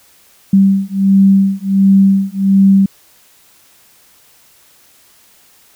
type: beating tone pair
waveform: sine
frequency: 194.2 / 195.6 Hz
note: G3 / G3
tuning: -16 / -4 cents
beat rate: 1.4 Hz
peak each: -10 dBFS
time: 0.53-2.86 s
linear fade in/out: 5 ms
effects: white hiss -48 dBFS RMS until 5.75 s